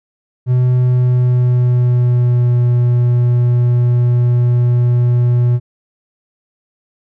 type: tone with pitch glide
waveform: triangle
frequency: 125.4 to 121.62 Hz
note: B2 to B2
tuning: +27 to -26 cents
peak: -7 dBFS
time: 0.46-5.6 s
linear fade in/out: 50 ms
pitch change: -53 cents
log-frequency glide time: 0.74-2.58 s
effects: none